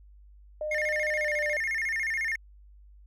sine tone with pitch glide, 609 to 597.8 Hz, D#5 to D5, -37 to +31 cents, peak -29 dBFS, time 0.61-1.57 s, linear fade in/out 2 ms, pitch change -32 cents, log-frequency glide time 1.18-1.32 s
triangle tone with vibrato, 1967 Hz, B6, 7 cents flat, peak -25 dBFS, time 0.71-2.36 s, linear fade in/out 5 ms, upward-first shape square, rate 14 Hz, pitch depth 150 cents each way
effects tanh soft clip ceiling -18 dBFS + added 50 Hz sine -50 dBFS peak until 3.06 s

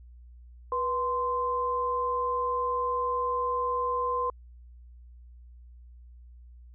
sine tone pair together, 489 / 1038.1 Hz, B4 / C6, -17 / -14 cents, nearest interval octave + minor second, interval 1303 cents, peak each -31 / -27 dBFS, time 0.72-4.3 s, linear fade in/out 2 ms, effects added 60 Hz sine -47 dBFS peak until 6.74 s

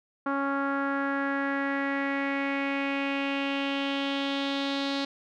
sawtooth tone with low-pass filter sweep, 277.2 Hz, C#4, in tune, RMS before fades -29 dBFS, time 0.26-5.05 s, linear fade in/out 5 ms, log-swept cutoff 1300 to 4100 Hz, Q 3.9, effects none

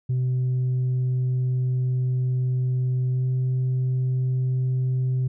sine tone with pitch glide, 127.3 to 128.56 Hz, C3 to C3, -47 to -30 cents, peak -18 dBFS, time 0.09-5.28 s, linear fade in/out 10 ms, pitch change +17 cents, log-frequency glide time 3.1-3.26 s, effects tanh soft clip ceiling -19 dBFS

